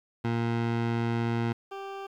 20% pulse tone pair in turn, 116.54 / 392 Hz, A#2 / G4, 0 / 0 cents, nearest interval octave + major sixth, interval 2100 cents, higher second, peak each -21 / -31 dBFS, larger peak first, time 0.24-1.53 / 1.71-2.07 s, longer first, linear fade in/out 10 ms, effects low-pass 3000 Hz 12 dB/octave + 10-bit

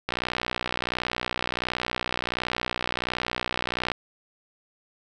click train, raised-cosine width 0.3 ms, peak -10 dBFS, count 236, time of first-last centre 0.09-3.917 s, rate 61.4 Hz, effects none

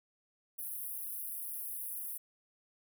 pink high-pass noise, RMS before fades -41 dBFS, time 0.58-2.18 s, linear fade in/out 10 ms, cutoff 10000 Hz, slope 96 dB/octave, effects none

